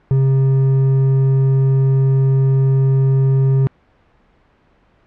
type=tone with hard clipping; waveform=sine; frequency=134.2 Hz; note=C3; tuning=44 cents sharp; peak=-12 dBFS; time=0.11-3.67 s; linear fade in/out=0 ms; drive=5 dB; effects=pink hiss -55 dBFS RMS until 5.06 s + low-pass 2000 Hz 12 dB/octave